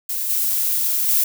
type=noise with level steps; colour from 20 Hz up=violet; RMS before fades=-24 / -20 / -17 dBFS; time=0.09-1.24 s; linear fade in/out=5 ms; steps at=0.29 / 1.08 s; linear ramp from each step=10 ms; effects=none